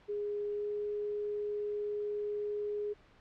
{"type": "tone with pitch glide", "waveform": "sine", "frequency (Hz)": [412.9, 415.5], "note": ["G#4", "G#4"], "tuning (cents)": [-10, 1], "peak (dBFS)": -33, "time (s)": [0.08, 2.94], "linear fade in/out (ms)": 20, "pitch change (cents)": 11, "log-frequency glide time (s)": [0.54, 0.69], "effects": ["pink hiss -62 dBFS RMS until 3.2 s", "low-pass 3000 Hz 12 dB/octave"]}